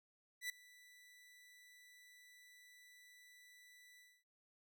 sawtooth tone with ADSR envelope, 1975.5 Hz, B6, in tune, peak -35 dBFS, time 0.41-4.24 s, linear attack 87 ms, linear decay 4 ms, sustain -23 dB, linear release 250 ms, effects none

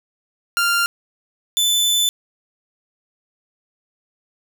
sawtooth tone pair in turn, 1393 / 3510 Hz, F6 / A7, -5 / -5 cents, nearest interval octave + major third, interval 1600 cents, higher second, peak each -12 / -12 dBFS, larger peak neither, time 0.57-0.86 / 1.57-2.09 s, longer second, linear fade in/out 0 ms, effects 7-bit

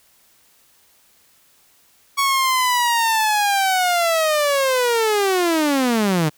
sawtooth linear sweep, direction down, 1119 to 146.6 Hz, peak -12 dBFS, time 2.17-6.3 s, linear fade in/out 20 ms, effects white hiss -56 dBFS RMS until 6.37 s

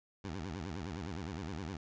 15% pulse tone with vibrato, 87.2 Hz, F2, 2 cents flat, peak -33 dBFS, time 0.24-1.77 s, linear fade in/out 5 ms, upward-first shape sine, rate 9.7 Hz, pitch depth 260 cents each way, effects resampled to 16000 Hz

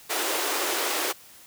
pink high-pass noise, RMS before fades -27 dBFS, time 0.09-1.13 s, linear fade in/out 20 ms, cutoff 320 Hz, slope 48 dB/octave, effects white hiss -50 dBFS RMS until 1.46 s

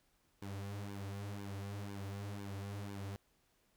sawtooth tone with flanger, 100.1 Hz, G2, 37 cents sharp, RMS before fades -44 dBFS, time 0.42-3.16 s, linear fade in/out 0 ms, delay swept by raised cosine 1.5 to 6.9 ms, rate 2 Hz, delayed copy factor -0.9, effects pink hiss -75 dBFS RMS until 3.76 s

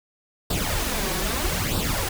pink noise with flanger, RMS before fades -25 dBFS, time 0.5-2.09 s, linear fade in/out 5 ms, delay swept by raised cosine 0.23 to 5.43 ms, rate 0.79 Hz, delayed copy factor +0.7, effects none

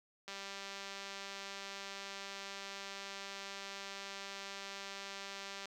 click train, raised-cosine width 0.2 ms, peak -28 dBFS, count 1060, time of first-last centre 0.28-5.656 s, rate 197 Hz, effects high-pass 200 Hz 12 dB/octave + 11-bit

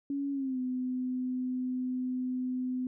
sine tone with pitch glide, 280 to 253.8 Hz, C#4 to B3, +18 to +47 cents, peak -30 dBFS, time 0.1-2.87 s, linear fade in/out 2 ms, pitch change -171 cents, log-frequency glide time 0.32-0.59 s, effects none

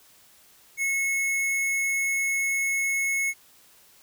square tone, 2187 Hz, C#7, 24 cents flat, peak -24 dBFS, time 0.77-3.34 s, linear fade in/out 50 ms, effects white hiss -56 dBFS RMS until 4.02 s

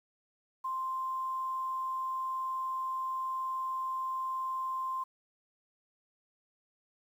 sine tone, 1046.5 Hz, C6, in tune, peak -32 dBFS, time 0.64-5.04 s, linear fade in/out 10 ms, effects 10-bit

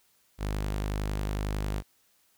sawtooth tone, 51 Hz, G#1, 31 cents flat, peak -25 dBFS, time 0.38-1.83 s, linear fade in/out 50 ms, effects white hiss -67 dBFS RMS until 2.37 s

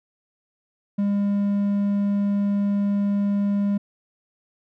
triangle tone, 201.9 Hz, G#3, 49 cents flat, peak -17 dBFS, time 0.98-3.78 s, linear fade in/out 10 ms, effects none

